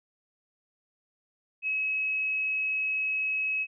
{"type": "tone", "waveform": "sine", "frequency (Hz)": 2564, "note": "E7", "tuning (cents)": -49, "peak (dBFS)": -26, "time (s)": [1.62, 3.67], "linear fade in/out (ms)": 50, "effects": []}